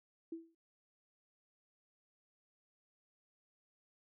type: tone with exponential decay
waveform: sine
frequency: 329.6 Hz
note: E4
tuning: in tune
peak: -38 dBFS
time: 0.32-0.55 s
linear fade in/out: 5 ms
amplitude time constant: 50 ms
effects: none